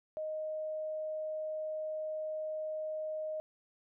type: tone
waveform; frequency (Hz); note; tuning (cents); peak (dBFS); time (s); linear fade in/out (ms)
sine; 622; D#5; -1; -35; 0.17-3.4; 0
effects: none